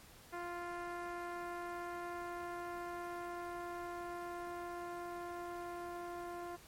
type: tone with low-pass filter sweep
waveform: 10% pulse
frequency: 348.7 Hz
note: F4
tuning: 3 cents flat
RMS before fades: -44 dBFS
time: 0.32-6.57 s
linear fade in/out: 20 ms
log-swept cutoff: 1600 to 920 Hz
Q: 0.74
effects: pink hiss -59 dBFS RMS until 6.67 s + MP3 64 kbps